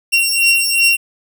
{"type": "beating tone pair", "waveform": "sawtooth", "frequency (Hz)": [2745, 2747.7], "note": ["F7", "F7"], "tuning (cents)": [-31, -29], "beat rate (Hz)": 2.7, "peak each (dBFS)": -11, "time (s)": [0.12, 0.97], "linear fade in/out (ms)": 20, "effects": []}